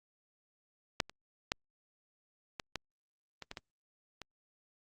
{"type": "clicks", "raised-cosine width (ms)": 0.2, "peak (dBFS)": [-11, -30, -12, -21, -18, -26, -24, -24, -27], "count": 9, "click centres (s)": [1.002, 1.096, 1.519, 2.598, 2.757, 3.423, 3.514, 3.572, 4.217], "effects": ["Opus 48 kbps"]}